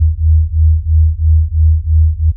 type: beating tone pair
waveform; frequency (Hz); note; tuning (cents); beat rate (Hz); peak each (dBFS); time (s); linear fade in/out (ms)
sine; 77.7 / 80.7; D#2 / E2; -2 / -36; 3; -10; 0-2.32; 20
effects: added 44 Hz sine -25 dBFS peak until 2.36 s